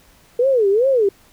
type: tone with vibrato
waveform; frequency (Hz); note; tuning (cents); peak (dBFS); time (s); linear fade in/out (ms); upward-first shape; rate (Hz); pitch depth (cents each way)
sine; 461.5; A#4; -17; -12; 0.39-1.09; 5; sine; 2.5; 290
effects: pink hiss -52 dBFS RMS until 1.32 s